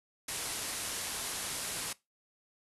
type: low-pass noise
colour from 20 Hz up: white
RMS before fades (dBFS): -38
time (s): 0.28-1.93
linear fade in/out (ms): 5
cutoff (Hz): 12000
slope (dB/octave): 96
effects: noise-tail reverb RT60 0.2 s tail -20 dB re dry